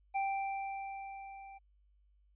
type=tone with level ramp; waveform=square; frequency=784 Hz; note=G5; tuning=in tune; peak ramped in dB=-31 to -50 dBFS; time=0.14-1.59 s; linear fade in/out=20 ms; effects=added 50 Hz sine -65 dBFS peak until 2.35 s + resampled to 8000 Hz